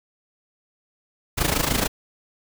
pink noise with amplitude modulation, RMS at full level -19 dBFS, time 1.37-1.88 s, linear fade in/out 20 ms, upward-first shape sine, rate 26.8 Hz, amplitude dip 75%, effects none

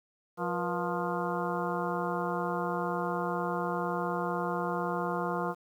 harmonic tone with a mistuned harmonic, 175.8 Hz, F3, 12 cents sharp, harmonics 1 / 2 / 3 / 4 / 5 / 6 / 7 / 8, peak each -36 / -37 / -36 / -37 / -39 / -37 / -39 / -41 dBFS, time 0.37-5.55 s, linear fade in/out 50 ms, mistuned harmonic 3, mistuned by -140 cents, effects 10-bit

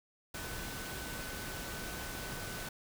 sine tone in noise, 1507 Hz, F#6, 31 cents sharp, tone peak -48 dBFS, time 0.34-2.69 s, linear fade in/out 5 ms, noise pink, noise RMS -42 dBFS, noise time 0.34-2.69 s, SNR -9 dB, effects none

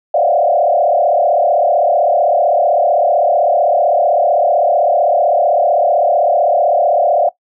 sine tone with frequency modulation, 646 Hz, E5, 35 cents flat, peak -9 dBFS, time 0.14-7.29 s, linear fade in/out 5 ms, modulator 35.7 Hz, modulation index 2.5, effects noise-tail reverb RT60 0.1 s tail -18 dB re dry

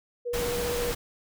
sine tone with vibrato, 481.5 Hz, B4, 44 cents flat, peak -28 dBFS, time 0.25-0.93 s, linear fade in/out 20 ms, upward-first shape square, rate 15 Hz, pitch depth 17 cents each way
pink noise, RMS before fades -32 dBFS, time 0.33-0.95 s, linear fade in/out 10 ms
effects none

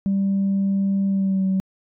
sine tone with pitch glide, 196 to 190.31 Hz, G3 to F#3, 0 to +49 cents, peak -16 dBFS, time 0.06-1.6 s, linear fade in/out 0 ms, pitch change -51 cents, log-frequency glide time 1.07-1.45 s, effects tanh soft clip ceiling -15 dBFS

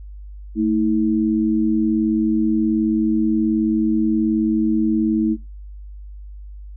sine tone pair together, 221.3 / 320 Hz, A3 / D#4, +10 / +49 cents, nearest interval tritone, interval 639 cents, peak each -18 dBFS, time 0.55-5.37 s, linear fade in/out 50 ms, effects noise-tail reverb RT60 0.2 s tail -20 dB re dry + added 50 Hz sine -33 dBFS peak until 6.76 s

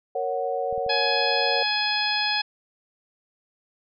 sine chord, F# major, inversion first, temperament equal, 466.2 / 554.4 / 740 Hz, A#4 / C#5 / F#5, 0 / 0 / 0 cents, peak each -29 / -28 / -28 dBFS, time 0.15-1.63 s, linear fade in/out 5 ms
clicks, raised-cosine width 5 ms, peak -32 dBFS, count 3, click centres 0.727 / 0.779 / 0.864 s
harmonic tone, 840 Hz, G#5, 19 cents sharp, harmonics 1 / 2 / 3 / 4 / 5 / 6, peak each -29 / -29 / -29 / -29 / -29 / -29 dBFS, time 0.89-2.42 s, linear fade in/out 10 ms
effects none

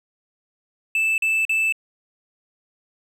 triangle tone bursts, 2637 Hz, E7, in tune, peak -16 dBFS, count 3, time 0.95-1.724 s, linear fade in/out 2 ms, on 230 ms, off 42 ms, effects none

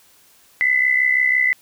sine tone pair together, 2000 / 2066 Hz, B6 / C7, +21 / -22 cents, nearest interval minor second, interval 57 cents, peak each -15 / -20 dBFS, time 0.61-1.53 s, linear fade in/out 0 ms, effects white hiss -53 dBFS RMS until 1.61 s

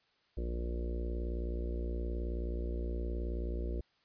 harmonic tone, 59 Hz, A#1, 22 cents sharp, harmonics 1 / 3 / 4 / 5 / 6 / 7 / 8 / 9 / 10, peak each -34 / -48 / -48 / -50 / -44 / -53 / -48 / -55 / -53 dBFS, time 0.37-3.81 s, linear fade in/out 5 ms, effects white hiss -72 dBFS RMS until 4.04 s + resampled to 11025 Hz

